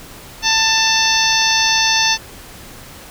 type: harmonic tone with a mistuned harmonic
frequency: 889 Hz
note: A5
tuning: 18 cents sharp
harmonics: 1 / 2 / 3 / 4 / 5 / 6 / 7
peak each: -20 / -20 / -20 / -20 / -20 / -20 / -20 dBFS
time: 0.42-2.18 s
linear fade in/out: 50 ms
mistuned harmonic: 7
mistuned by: -36 cents
effects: pink hiss -37 dBFS RMS until 3.1 s